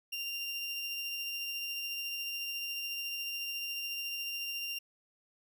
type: tone with tremolo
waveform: 30% pulse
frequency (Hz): 2783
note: F7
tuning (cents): -7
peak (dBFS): -32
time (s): 0.12-4.79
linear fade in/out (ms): 10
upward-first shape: triangle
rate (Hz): 14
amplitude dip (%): 25
effects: none